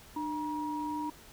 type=tone pair together; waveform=sine; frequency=300.2 / 953 Hz; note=D4 / A#5; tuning=+38 / +38 cents; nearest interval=octave + minor sixth; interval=2000 cents; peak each=-35 / -35 dBFS; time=0.16-1.1 s; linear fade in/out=5 ms; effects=pink hiss -54 dBFS RMS until 1.32 s